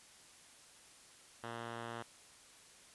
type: tone with low-pass filter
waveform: 5% pulse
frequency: 116.54 Hz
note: A#2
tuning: in tune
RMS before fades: -45 dBFS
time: 1.43-2.03 s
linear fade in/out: 10 ms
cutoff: 2500 Hz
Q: 1.5
effects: white hiss -60 dBFS RMS until 2.94 s + resampled to 24000 Hz